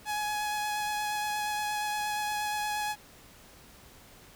sawtooth tone with vibrato, 840 Hz, G#5, 19 cents sharp, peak -26 dBFS, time 0.05-2.96 s, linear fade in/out 50 ms, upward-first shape sine, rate 8.5 Hz, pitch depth 12 cents each way, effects pink hiss -54 dBFS RMS until 4.35 s

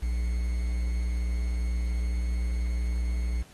triangle tone with quantisation, 59.4 Hz, A#1, 33 cents sharp, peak -23 dBFS, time 0.02-3.43 s, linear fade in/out 10 ms, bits 8, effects pink hiss -55 dBFS RMS until 3.53 s + AAC 32 kbps

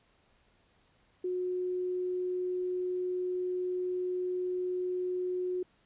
sine tone, 363.6 Hz, F#4, 30 cents flat, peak -30 dBFS, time 1.24-5.63 s, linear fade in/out 5 ms, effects pink hiss -68 dBFS RMS until 5.85 s + resampled to 8000 Hz

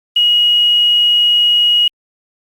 sine tone with quantisation, 2895 Hz, F#7, 38 cents flat, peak -8 dBFS, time 0.16-1.88 s, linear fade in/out 5 ms, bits 6, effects Opus 48 kbps

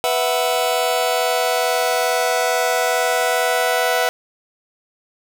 sawtooth chord, B suspended fourth, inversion none, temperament just, 493.9 / 658.5 / 740.8 Hz, B4 / E5 / F#5, 0 / -2 / +2 cents, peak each -17 dBFS, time 0.04-4.09 s, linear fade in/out 0 ms, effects none

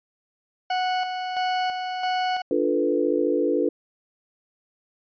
40% pulse tone with tremolo, 737 Hz, F#5, 7 cents flat, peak -21 dBFS, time 0.7-2.42 s, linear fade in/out 5 ms, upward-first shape square, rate 1.5 Hz, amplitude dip 45%
sine chord, B half-diminished seventh, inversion first, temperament equal, 293.7 / 349.2 / 440 / 493.9 Hz, D4 / F4 / A4 / B4, 0 / 0 / 0 / 0 cents, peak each -25 dBFS, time 2.51-3.69 s, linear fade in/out 2 ms
effects resampled to 11025 Hz

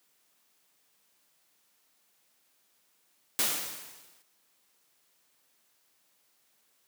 white noise with exponential decay, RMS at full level -25 dBFS, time 3.39-4.22 s, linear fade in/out 0 ms, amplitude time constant 180 ms, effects white hiss -70 dBFS RMS until 6.87 s + high-pass 150 Hz 12 dB/octave

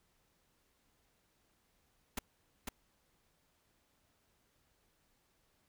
pink noise with echo, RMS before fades -37 dBFS, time 2.17-2.19 s, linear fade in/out 5 ms, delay 500 ms, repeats 1, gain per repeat -3 dB, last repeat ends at 2.69 s, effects pink hiss -75 dBFS RMS until 5.68 s

